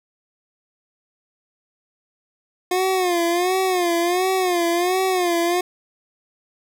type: tone with vibrato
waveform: 25% pulse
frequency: 358.5 Hz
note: F4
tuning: 45 cents sharp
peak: -14 dBFS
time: 2.71-5.61 s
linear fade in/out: 5 ms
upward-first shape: sine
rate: 1.4 Hz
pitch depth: 97 cents each way
effects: none